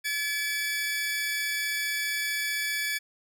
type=tone pair together; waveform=sawtooth; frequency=1715.4 / 2299 Hz; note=A6 / D7; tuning=-44 / -37 cents; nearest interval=perfect fourth; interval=507 cents; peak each=-27 dBFS; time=0.04-2.99 s; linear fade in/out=20 ms; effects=none